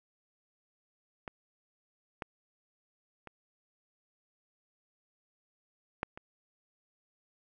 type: clicks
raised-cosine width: 0.5 ms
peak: -24 / -21 / -30 / -16 / -29 dBFS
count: 5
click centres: 1.278 / 2.222 / 3.273 / 6.031 / 6.175 s
effects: none